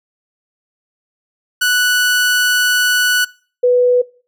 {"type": "tone pair in turn", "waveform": ["sawtooth", "sine"], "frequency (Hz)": [1480, 493.9], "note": ["F#6", "B4"], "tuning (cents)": [0, 0], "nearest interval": "octave + perfect fifth", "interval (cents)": 1900, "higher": "first", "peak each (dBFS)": -8, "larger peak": "neither", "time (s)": [[1.61, 3.25], [3.63, 4.02]], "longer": "first", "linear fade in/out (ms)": 10, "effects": ["noise-tail reverb RT60 0.4 s tail -22 dB re dry"]}